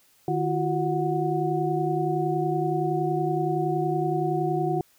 sine tone cluster, 152.9 / 340.4 / 371.1 / 733 Hz, D#3 / F4 / F#4 / F#5, -30 / -44 / +5 / -16 cents, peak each -28 dBFS, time 0.28-4.81 s, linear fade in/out 2 ms, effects white hiss -61 dBFS RMS until 4.98 s

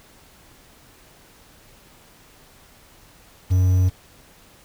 triangle tone with quantisation, 92.2 Hz, F#2, 6 cents flat, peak -12 dBFS, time 3.5-3.9 s, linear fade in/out 20 ms, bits 7, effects pink hiss -51 dBFS RMS until 4.64 s

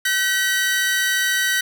sawtooth tone pair together, 1526 / 1921 Hz, G6 / B6, -47 / -48 cents, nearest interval major third, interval 399 cents, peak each -17 dBFS, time 0.05-1.61 s, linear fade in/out 5 ms, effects none

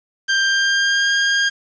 sawtooth tone with pitch glide, 1583 to 1615.3 Hz, G6 to G#6, +17 to -49 cents, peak -11 dBFS, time 0.28-1.5 s, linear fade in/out 20 ms, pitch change +34 cents, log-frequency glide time 0.43-1.12 s, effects resampled to 16000 Hz + 7-bit

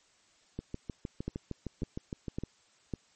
two click trains, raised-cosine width 3 ms, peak -21 / -23 dBFS, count 4 / 13, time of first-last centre 1.28-2.937 / 0.59-2.436 s, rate 1.81 / 6.5 Hz, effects white hiss -66 dBFS RMS until 3.15 s + MP3 32 kbps

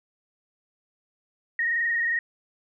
sine tone with frequency modulation, 1864.7 Hz, A#6, in tune, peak -22 dBFS, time 1.59-2.19 s, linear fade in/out 2 ms, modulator 22.3 Hz, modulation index 1.6, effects none

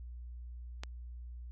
click, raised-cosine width 0.2 ms, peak -23 dBFS, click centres 0.835 s, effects added 60 Hz sine -43 dBFS peak until 1.51 s

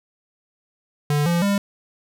square tone with pitch steps, 146.83 / 171.61 / 200.6 Hz, D3 / F3 / G3, 0 / -30 / +40 cents, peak -18 dBFS, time 1.1-1.58 s, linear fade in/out 2 ms, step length 160 ms, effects none

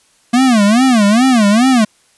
square tone with vibrato, 230.6 Hz, A#3, 19 cents flat, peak -8 dBFS, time 0.33-1.85 s, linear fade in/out 10 ms, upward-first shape sine, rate 2.4 Hz, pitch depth 240 cents each way, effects white hiss -53 dBFS RMS until 2.17 s + resampled to 24000 Hz

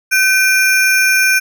square ring-modulated tone, 1969 Hz, B6, 6 cents flat, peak -7 dBFS, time 0.11-1.4 s, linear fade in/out 20 ms, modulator 436 Hz, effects none

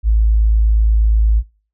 sine tone, 54.2 Hz, A1, 25 cents flat, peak -9 dBFS, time 0.03-1.43 s, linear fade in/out 50 ms, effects noise-tail reverb RT60 0.4 s tail -24 dB re dry

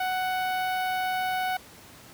sawtooth tone with notch filter, 743 Hz, F#5, 7 cents sharp, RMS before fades -28 dBFS, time 0-1.57 s, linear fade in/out 5 ms, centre 7300 Hz, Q 0.52, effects pink hiss -49 dBFS RMS until 2.13 s + high-pass 80 Hz 12 dB/octave

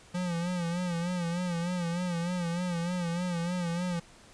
square tone with vibrato, 174.61 Hz, F3, in tune, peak -30 dBFS, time 0.14-4 s, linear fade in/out 10 ms, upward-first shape sine, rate 3.3 Hz, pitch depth 70 cents each way, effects pink hiss -55 dBFS RMS until 4.33 s + resampled to 22050 Hz

